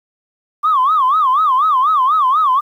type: tone with vibrato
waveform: sine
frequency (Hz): 1141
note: C#6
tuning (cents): +50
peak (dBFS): -9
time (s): 0.63-2.61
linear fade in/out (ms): 20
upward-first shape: sine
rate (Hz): 4.1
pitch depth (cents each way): 210
effects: tanh soft clip ceiling -6 dBFS + 8-bit